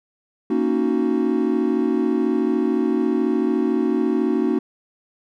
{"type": "chord", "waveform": "triangle", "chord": "D# minor seventh", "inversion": "second", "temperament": "equal", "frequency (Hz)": [233.1, 277.2, 311.1, 370], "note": ["A#3", "C#4", "D#4", "F#4"], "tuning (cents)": [0, 0, 0, 0], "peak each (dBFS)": -21, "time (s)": [0.5, 4.59], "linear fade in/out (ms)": 5, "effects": []}